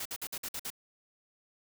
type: noise bursts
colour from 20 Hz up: white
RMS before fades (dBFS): -38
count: 7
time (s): 0-0.703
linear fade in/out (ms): 5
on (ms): 55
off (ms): 53
effects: none